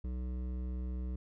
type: tone with hard clipping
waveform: sine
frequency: 62.4 Hz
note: B1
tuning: 19 cents sharp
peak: -37 dBFS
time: 0.04-1.16 s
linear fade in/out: 5 ms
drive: 12 dB
effects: none